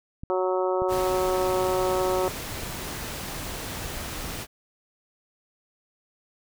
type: clicks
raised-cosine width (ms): 5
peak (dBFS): -24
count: 3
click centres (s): 0.235 / 0.82 / 2.634
type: harmonic tone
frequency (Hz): 185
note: F#3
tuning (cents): 0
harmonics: 2 / 3 / 4 / 5 / 6 / 7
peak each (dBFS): -25 / -27 / -32 / -32 / -36 / -35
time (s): 0.3-2.28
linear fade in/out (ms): 0
type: noise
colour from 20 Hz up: pink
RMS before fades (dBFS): -34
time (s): 0.88-4.47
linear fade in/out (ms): 50
effects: none